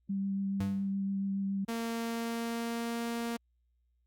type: tone with vibrato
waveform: sine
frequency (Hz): 196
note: G3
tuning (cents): 0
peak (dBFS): -30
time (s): 0.09-1.65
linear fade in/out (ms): 10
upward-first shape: sine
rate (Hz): 7.1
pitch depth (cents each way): 10
type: tone with exponential decay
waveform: square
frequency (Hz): 98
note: G2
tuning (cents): 0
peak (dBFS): -32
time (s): 0.6-0.95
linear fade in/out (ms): 5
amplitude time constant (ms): 75
type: tone with pitch glide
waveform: sawtooth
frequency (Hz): 230 to 233.5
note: A#3 to A#3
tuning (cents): -23 to +3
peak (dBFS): -29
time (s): 1.68-3.37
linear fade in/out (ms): 10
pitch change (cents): +26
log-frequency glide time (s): 1.9-3.05
effects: added 60 Hz sine -70 dBFS peak until 4.06 s + Opus 48 kbps